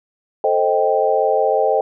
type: chord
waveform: sine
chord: A half-diminished seventh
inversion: none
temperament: equal with one note detuned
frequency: 440 / 526 / 622.3 / 784 Hz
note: A4 / C5 / Eb5 / G5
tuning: 0 / +9 / 0 / 0 cents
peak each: -19 dBFS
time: 0.44-1.81 s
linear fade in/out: 2 ms
effects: none